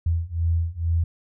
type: beating tone pair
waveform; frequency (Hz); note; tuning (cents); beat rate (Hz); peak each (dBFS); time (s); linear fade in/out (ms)
sine; 82.41 / 84.61; E2 / E2; 0 / +46; 2.2; -24 / -23; 0.06-1.04; 5
effects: none